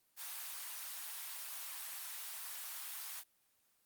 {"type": "high-pass noise", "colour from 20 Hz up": "white", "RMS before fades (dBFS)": -45, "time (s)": [0.16, 3.24], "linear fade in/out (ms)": 50, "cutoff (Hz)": 780, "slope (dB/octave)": 24, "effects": ["white hiss -75 dBFS RMS until 3.85 s", "Opus 24 kbps"]}